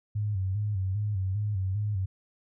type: tone with vibrato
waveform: sine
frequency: 99.6 Hz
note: G2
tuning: 28 cents sharp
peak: -26 dBFS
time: 0.15-2.06 s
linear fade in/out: 10 ms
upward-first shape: square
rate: 2.5 Hz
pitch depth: 87 cents each way
effects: none